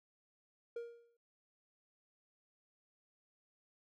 triangle tone with exponential decay, 470 Hz, A#4, 14 cents sharp, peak -36 dBFS, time 0.76-1.17 s, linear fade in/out 5 ms, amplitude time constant 89 ms, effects none

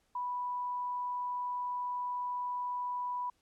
sine tone, 986 Hz, B5, 3 cents flat, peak -33 dBFS, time 0.15-3.3 s, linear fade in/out 5 ms, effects pink hiss -74 dBFS RMS until 3.41 s + low-pass 11000 Hz 12 dB/octave

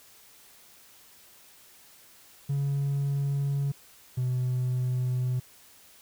triangle tone pair in turn, 140.2 / 126.34 Hz, C#3 / B2, +20 / +40 cents, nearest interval major second, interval 180 cents, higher first, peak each -22 dBFS, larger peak neither, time 2.49-3.72 / 4.17-5.4 s, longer neither, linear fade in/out 10 ms, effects tanh soft clip ceiling -20 dBFS + white hiss -55 dBFS RMS until 6.01 s

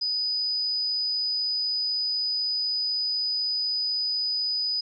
sine tone, 4978 Hz, D#8, in tune, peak -24 dBFS, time 0.01-4.81 s, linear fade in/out 10 ms, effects none

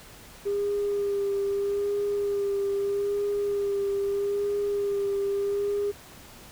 sine tone with vibrato, 402.7 Hz, G4, 47 cents sharp, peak -23 dBFS, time 0.45-5.92 s, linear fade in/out 20 ms, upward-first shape sine, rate 0.79 Hz, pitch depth 21 cents each way, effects tanh soft clip ceiling -20 dBFS + pink hiss -48 dBFS RMS until 6.51 s

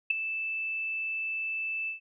sine tone with ADSR envelope, 2637 Hz, E7, in tune, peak -18 dBFS, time 0.1-2 s, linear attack 8 ms, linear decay 7 ms, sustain -12 dB, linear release 120 ms, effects none

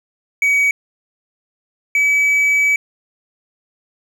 triangle tone pair in turn, 2265 / 2287 Hz, C#7 / D7, +37 / -47 cents, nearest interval unison, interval 16 cents, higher second, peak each -10 dBFS, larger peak neither, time 0.42-0.71 / 1.95-2.76 s, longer second, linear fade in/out 2 ms, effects none

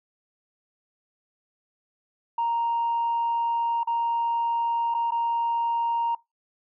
sine tone with dropouts, 932.3 Hz, A#5, in tune, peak -21 dBFS, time 2.38-6.15 s, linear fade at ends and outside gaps 5 ms, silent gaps 3.834-3.872 / 4.942-4.947 / 5.108-5.119 s, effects noise-tail reverb RT60 0.2 s tail -22 dB re dry + tanh soft clip ceiling -19 dBFS

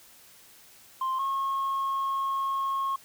sine tone pair in turn, 1049 / 1086 Hz, C6 / C#6, +4 / -36 cents, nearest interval minor second, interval 60 cents, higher second, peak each -24 dBFS, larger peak neither, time 1.01-1.19 / 1.19-2.96 s, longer second, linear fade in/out 5 ms, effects tanh soft clip ceiling -24 dBFS + white hiss -54 dBFS RMS until 3.04 s

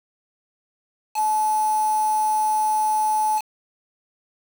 sine tone with quantisation, 860 Hz, A5, 40 cents flat, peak -18 dBFS, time 1.14-3.42 s, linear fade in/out 50 ms, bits 5, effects none

